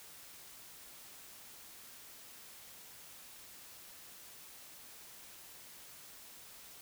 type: silence
effects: white hiss -54 dBFS RMS until 6.81 s